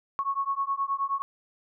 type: beating tone pair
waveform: sine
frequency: 1098 / 1107.5 Hz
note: C#6 / C#6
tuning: -17 / -2 cents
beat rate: 9.5 Hz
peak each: -29 dBFS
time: 0.19-1.22 s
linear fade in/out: 0 ms
effects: none